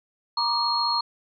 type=tone cluster; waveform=sine; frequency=943 / 1150 / 1204 / 4277 Hz; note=A#5 / D6 / D6 / C8; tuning=+20 / -37 / +43 / +37 cents; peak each=-26 / -31 / -31 / -24 dBFS; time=0.37-1.01 s; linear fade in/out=5 ms; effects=none